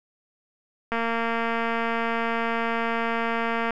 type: click train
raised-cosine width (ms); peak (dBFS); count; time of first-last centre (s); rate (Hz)
0.5; -12; 642; 0.92-3.707; 230
effects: none